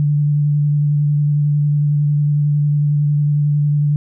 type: tone with vibrato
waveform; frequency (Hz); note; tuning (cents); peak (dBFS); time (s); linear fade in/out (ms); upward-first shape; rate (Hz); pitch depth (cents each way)
sine; 146.83; D3; 0; -12; 0-3.96; 0; square; 11; 12
effects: none

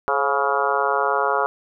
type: harmonic tone with a mistuned harmonic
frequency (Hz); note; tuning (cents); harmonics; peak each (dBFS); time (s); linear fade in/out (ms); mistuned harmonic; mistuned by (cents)
140.7; C#3; +26; 3 / 4 / 5 / 6 / 7 / 8 / 9 / 10; -26 / -26 / -26 / -26 / -26 / -26 / -26 / -26; 0.08-1.46; 0; 4; -62
effects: none

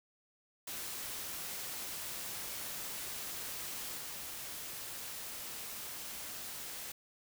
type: noise with level steps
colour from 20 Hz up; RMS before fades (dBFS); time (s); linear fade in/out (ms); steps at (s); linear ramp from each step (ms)
white; -42 / -44; 0.67-6.92; 5; 3.97; 20
effects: none

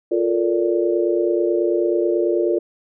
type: chord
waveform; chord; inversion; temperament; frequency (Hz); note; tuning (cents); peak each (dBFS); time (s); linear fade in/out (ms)
sine; Bb major seventh; second; just; 349.6 / 437 / 466.2 / 582.7; F4 / A4 / Bb4 / D5; +2 / -12 / 0 / -14; -18 / -24 / -24 / -24; 0.11-2.59; 10
effects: none

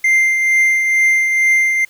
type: tone with tremolo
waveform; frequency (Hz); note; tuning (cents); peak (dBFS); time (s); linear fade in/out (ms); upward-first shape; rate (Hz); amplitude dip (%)
triangle; 2093; C7; 0; -7; 0.04-1.85; 5; triangle; 2.2; 45
effects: white hiss -50 dBFS RMS until 1.89 s

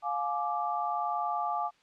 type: chord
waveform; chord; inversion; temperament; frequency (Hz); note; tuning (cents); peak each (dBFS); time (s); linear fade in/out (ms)
sine; D diminished; first; just; 704.8 / 845.8 / 1174.7; F5 / Ab5 / D6; +16 / +31 / 0; -33; 0.02-1.71; 50
effects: white hiss -65 dBFS RMS until 1.82 s + low-pass 4000 Hz 12 dB/octave

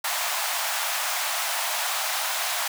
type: high-pass noise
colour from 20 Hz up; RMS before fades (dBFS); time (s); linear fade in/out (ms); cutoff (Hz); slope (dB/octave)
pink; -27; 0.04-2.68; 5; 660; 48
effects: none

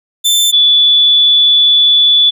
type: tone pair in turn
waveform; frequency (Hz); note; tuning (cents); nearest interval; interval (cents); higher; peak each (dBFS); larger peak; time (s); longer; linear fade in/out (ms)
sawtooth / sine; 3540 / 3455; A7 / A7; +10 / -32; unison; 42; first; -5; neither; 0.24-0.52 / 0.52-2.31; second; 20
effects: none

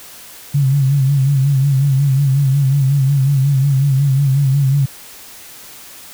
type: tone with vibrato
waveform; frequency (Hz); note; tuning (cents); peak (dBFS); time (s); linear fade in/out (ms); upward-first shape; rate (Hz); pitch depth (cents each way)
sine; 137.4; C#3; -15; -10; 0.54-4.86; 10; sine; 5.5; 77
effects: white hiss -37 dBFS RMS until 6.13 s

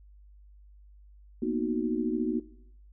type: chord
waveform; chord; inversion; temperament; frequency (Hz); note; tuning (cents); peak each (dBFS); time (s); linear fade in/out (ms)
sine; B major seventh; third; equal; 233.1 / 246.9 / 311.1 / 370; A#3 / B3 / D#4 / F#4; 0 / 0 / 0 / 0; -32; 1.42-2.4; 5
effects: noise-tail reverb RT60 0.7 s tail -18 dB re dry + added 50 Hz sine -51 dBFS peak until 2.92 s

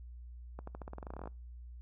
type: accelerating click train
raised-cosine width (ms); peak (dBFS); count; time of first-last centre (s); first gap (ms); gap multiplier
1; -30; 17; 0.59-1.274; 84; 0.9
effects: noise-tail reverb RT60 0.3 s tail -25 dB re dry + added 60 Hz sine -46 dBFS peak until 1.81 s

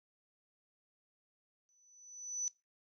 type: tone with exponential growth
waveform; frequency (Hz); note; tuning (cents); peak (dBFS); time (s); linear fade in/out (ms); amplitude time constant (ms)
sine; 5980; F#8; +17; -31; 1.69-2.48; 0; 170
effects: noise-tail reverb RT60 0.2 s tail -19 dB re dry + resampled to 16000 Hz

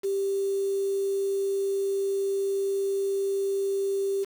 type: tone with quantisation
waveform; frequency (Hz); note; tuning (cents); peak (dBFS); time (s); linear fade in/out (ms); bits
sine; 393.1; G4; +5; -24; 0.03-4.25; 20; 7
effects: none

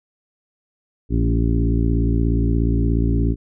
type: harmonic tone with a mistuned harmonic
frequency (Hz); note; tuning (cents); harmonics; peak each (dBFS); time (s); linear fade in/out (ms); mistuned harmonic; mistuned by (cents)
56.9; A#1; -41; 1 / 2 / 3 / 4 / 5 / 6 / 7; -18 / -21 / -26 / -27 / -24 / -30 / -31; 1.09-3.36; 50; 4; +20
effects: none

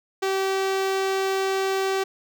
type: tone with notch filter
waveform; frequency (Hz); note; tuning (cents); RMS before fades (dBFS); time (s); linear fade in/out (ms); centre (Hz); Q
sawtooth; 385.4; G4; -29; -24; 0.22-2.04; 10; 11000; 1.1
effects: none

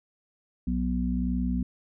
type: harmonic tone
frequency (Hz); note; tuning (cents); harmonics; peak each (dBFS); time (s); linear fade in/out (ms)
61.74; B1; 0; 1 / 3 / 4; -29 / -29 / -29; 0.67-1.63; 5
effects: none

